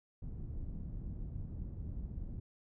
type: low-pass noise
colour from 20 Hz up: pink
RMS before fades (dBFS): -42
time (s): 0.22-2.4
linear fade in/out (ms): 5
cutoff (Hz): 150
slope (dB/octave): 12
effects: none